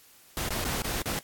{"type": "noise with dropouts", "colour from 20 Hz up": "pink", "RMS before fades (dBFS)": -31, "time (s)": [0.37, 1.19], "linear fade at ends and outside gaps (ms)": 1, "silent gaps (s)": [[0.488, 0.505], [0.643, 0.649], [0.82, 0.845], [1.019, 1.057]], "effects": ["white hiss -56 dBFS RMS until 1.23 s", "AAC 64 kbps"]}